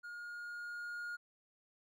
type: tone with level ramp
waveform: triangle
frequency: 1427 Hz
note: F6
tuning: 37 cents sharp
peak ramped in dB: -43 to -38 dBFS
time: 0.03-1.17 s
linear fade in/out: 20 ms
effects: none